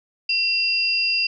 sine tone pair together, 2724 / 4830 Hz, F7 / D8, -44 / +48 cents, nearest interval minor seventh, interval 992 cents, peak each -21 dBFS, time 0.29-1.27 s, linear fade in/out 5 ms, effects none

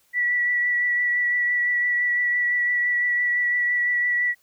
sine tone with vibrato, 1950 Hz, B6, 23 cents flat, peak -19 dBFS, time 0.13-4.35 s, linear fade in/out 50 ms, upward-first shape triangle, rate 5.9 Hz, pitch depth 17 cents each way, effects white hiss -63 dBFS RMS until 4.42 s

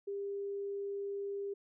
sine tone, 400 Hz, G4, 35 cents sharp, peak -36 dBFS, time 0.07-1.54 s, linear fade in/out 10 ms, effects none

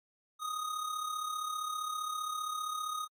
square tone with amplitude modulation, 1244.5 Hz, D#6, in tune, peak -33 dBFS, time 0.39-3.08 s, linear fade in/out 50 ms, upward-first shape sine, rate 35.2 Hz, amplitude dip 55%, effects AAC 64 kbps

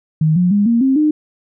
sine tone with pitch steps, 156.5 / 178.74 / 204.1 / 233.1 / 266.3 / 304.1 Hz, D#3 / F3 / G#3 / A#3 / C4 / D#4, +10 / +40 / -30 / 0 / +31 / -40 cents, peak -10 dBFS, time 0.21-1.11 s, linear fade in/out 5 ms, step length 150 ms, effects none

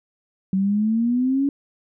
sine exponential sweep, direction up, 188 to 283.9 Hz, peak -17 dBFS, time 0.53-1.49 s, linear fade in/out 2 ms, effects none

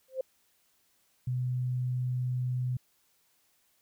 sine tone with exponential growth, 523.3 Hz, C5, in tune, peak -25 dBFS, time 0.08-0.21 s, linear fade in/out 5 ms, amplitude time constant 27 ms
sine tone, 125.8 Hz, B2, 32 cents sharp, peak -28 dBFS, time 1.27-2.77 s, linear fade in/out 5 ms
effects white hiss -70 dBFS RMS until 3.81 s

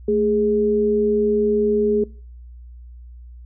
sine tone pair together, 220 / 415.3 Hz, A3 / G#4, 0 / 0 cents, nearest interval major seventh, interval 1100 cents, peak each -22 / -16 dBFS, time 0.08-2.04 s, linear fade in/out 5 ms, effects noise-tail reverb RT60 0.5 s tail -25 dB re dry + added 60 Hz sine -37 dBFS peak until 3.45 s

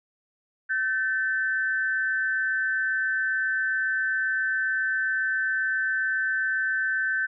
sine tone pair together, 1532.6 / 1760 Hz, G6 / A6, -40 / 0 cents, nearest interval major second, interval 240 cents, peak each -24 / -29 dBFS, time 0.69-7.27 s, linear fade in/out 20 ms, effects none

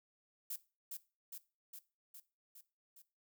violet noise with echo, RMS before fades -42 dBFS, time 0.5-0.56 s, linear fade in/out 5 ms, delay 410 ms, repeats 6, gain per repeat -3 dB, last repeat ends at 3.02 s, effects noise-tail reverb RT60 0.3 s tail -17 dB re dry

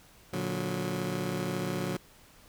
20% pulse chord, Bb augmented, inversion none, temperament just, 116.54 / 145.68 / 182.1 Hz, Bb2 / D3 / F#3, 0 / -14 / -27 cents, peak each -33 / -31 / -28 dBFS, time 0.33-1.97 s, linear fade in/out 5 ms, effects pink hiss -57 dBFS RMS until 2.48 s

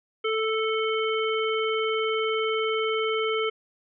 harmonic tone, 440 Hz, A4, in tune, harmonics 1 / 3 / 5 / 7, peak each -25 / -30 / -32 / -33 dBFS, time 0.24-3.5 s, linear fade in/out 10 ms, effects none

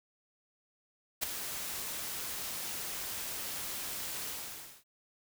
white noise with ADSR envelope, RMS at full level -29 dBFS, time 1.21-4.84 s, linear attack 25 ms, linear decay 4 ms, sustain -10 dB, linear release 580 ms, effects none

